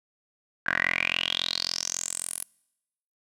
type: tone with band-pass filter sweep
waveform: 10% pulse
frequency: 43.65 Hz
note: F1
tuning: in tune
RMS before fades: -29 dBFS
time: 0.66-2.44 s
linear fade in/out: 10 ms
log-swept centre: 1600 to 11000 Hz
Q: 8.5
effects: noise-tail reverb RT60 0.9 s tail -26 dB re dry